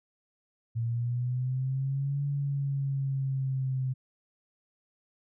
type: linear two-way sweep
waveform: sine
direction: up then down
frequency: 114.4 to 142.4 to 129.6 Hz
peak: -27 dBFS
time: 0.75-3.94 s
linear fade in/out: 20 ms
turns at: 2.24 s
effects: none